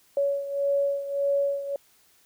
sine beating tone pair, 561 / 562.7 Hz, C#5 / C#5, +21 / +26 cents, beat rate 1.7 Hz, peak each -24 / -29 dBFS, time 0.17-1.76 s, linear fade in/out 2 ms, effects white hiss -61 dBFS RMS until 2.25 s

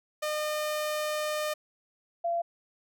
sawtooth / sine tone pair in turn, 607 / 683.2 Hz, D#5 / F5, -43 / -38 cents, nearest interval major second, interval 205 cents, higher second, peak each -25 / -26 dBFS, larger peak first, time 0.22-1.54 / 2.24-2.42 s, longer first, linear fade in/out 10 ms, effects none

